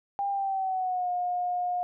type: tone with pitch glide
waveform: sine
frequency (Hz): 799 to 716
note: G5 to F5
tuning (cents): +33 to +43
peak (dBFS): -26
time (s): 0.19-1.83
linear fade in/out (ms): 0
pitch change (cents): -190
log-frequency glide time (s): 0.3-1.1
effects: none